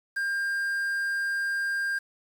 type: tone with quantisation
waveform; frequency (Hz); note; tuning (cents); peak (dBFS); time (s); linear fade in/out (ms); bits
triangle; 1600; G6; +35; -24; 0.16-1.99; 10; 8
effects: none